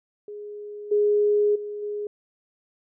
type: tone with level steps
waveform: sine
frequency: 415.3 Hz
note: G#4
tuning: in tune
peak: -34 / -17 / -30 / -27 dBFS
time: 0.28-2.07 s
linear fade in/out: 2 ms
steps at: 0.91 / 1.55 / 1.82 s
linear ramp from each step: 10 ms
effects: none